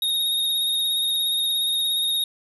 square tone with vibrato, 3729 Hz, A#7, in tune, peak -21 dBFS, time 0.02-2.24 s, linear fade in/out 2 ms, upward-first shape sine, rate 17 Hz, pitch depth 26 cents each way, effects none

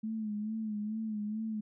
sine tone with vibrato, 215.1 Hz, A3, 39 cents flat, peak -33 dBFS, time 0.03-1.61 s, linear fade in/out 10 ms, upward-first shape sine, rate 2.3 Hz, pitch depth 57 cents each way, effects none

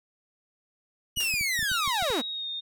sawtooth linear sweep, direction down, 2960 to 204.4 Hz, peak -22 dBFS, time 1.16-2.22 s, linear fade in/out 20 ms
clicks, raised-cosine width 5 ms, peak -28 dBFS, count 9, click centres 1.173 / 1.34 / 1.411 / 1.592 / 1.628 / 1.716 / 1.877 / 2.025 / 2.103 s
white noise with exponential decay, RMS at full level -34 dBFS, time 1.2-1.51 s, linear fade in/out 2 ms, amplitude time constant 67 ms
sine tone with pitch glide, 3800 to 3668 Hz, A#7 to A#7, +33 to -29 cents, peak -31 dBFS, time 1.68-2.61 s, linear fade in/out 20 ms, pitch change -62 cents, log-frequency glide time 2.25-2.49 s
effects none

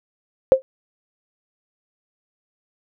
sine tone with exponential decay, 527 Hz, C5, 12 cents sharp, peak -3 dBFS, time 0.52-0.62 s, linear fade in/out 0 ms, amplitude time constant 20 ms, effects none

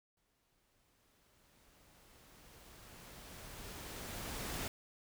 pink noise with exponential growth, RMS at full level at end -40 dBFS, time 0.17-4.68 s, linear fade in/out 2 ms, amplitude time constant 980 ms, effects none

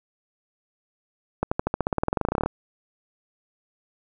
accelerating click train, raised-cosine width 1 ms, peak -8 dBFS, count 22, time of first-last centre 1.43-2.46 s, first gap 85 ms, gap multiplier 0.94, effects none

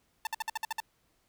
sawtooth tone bursts, 889 Hz, A5, 18 cents sharp, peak -27 dBFS, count 8, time 0.25-0.802 s, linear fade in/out 2 ms, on 20 ms, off 56 ms, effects pink hiss -72 dBFS RMS until 1.28 s

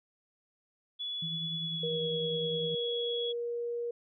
sine tone with pitch glide, 3411 to 3349 Hz, G#7 to G#7, +46 to +14 cents, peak -34 dBFS, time 0.99-3.33 s, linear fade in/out 20 ms, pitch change -32 cents, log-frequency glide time 1.55-2.04 s
sine tone with tremolo, 164.1 Hz, E3, 8 cents flat, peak -35 dBFS, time 1.22-2.75 s, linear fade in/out 5 ms, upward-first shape triangle, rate 10 Hz, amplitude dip 60%
sine tone, 474.2 Hz, A#4, 30 cents sharp, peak -32 dBFS, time 1.83-3.91 s, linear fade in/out 5 ms
effects none

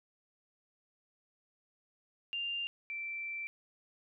sine tone pair in turn, 2794 / 2340 Hz, F7 / D7, 0 / -7 cents, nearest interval minor third, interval 307 cents, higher first, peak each -34 / -37 dBFS, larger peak first, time 2.33-2.67 / 2.9-3.47 s, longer second, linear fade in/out 0 ms, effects none

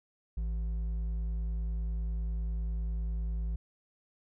sine tone with hard clipping, 55 Hz, A1, in tune, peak -32 dBFS, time 0.37-3.56 s, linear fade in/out 5 ms, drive 5 dB, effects none

